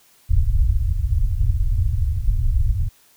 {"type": "low-pass noise", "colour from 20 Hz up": "pink", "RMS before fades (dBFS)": -18, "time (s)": [0.29, 2.89], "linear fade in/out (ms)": 20, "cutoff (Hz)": 110, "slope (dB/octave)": 48, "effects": ["white hiss -55 dBFS RMS until 3.16 s"]}